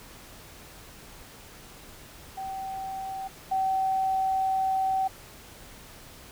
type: tone pair in turn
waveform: sine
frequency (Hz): 770 / 765.1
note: G5 / G5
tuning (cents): -31 / -42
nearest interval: unison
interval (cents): 11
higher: first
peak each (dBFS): -32 / -23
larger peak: second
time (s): 2.37-3.28 / 3.51-5.08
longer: second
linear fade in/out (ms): 10
effects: pink hiss -48 dBFS RMS until 6.31 s